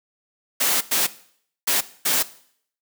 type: noise bursts at uneven times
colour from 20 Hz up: white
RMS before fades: -20 dBFS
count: 4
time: 0.6-0.81 / 0.91-1.07 / 1.67-1.81 / 2.05-2.23 s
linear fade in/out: 10 ms
effects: noise-tail reverb RT60 0.6 s tail -17 dB re dry + high-pass 200 Hz 12 dB/octave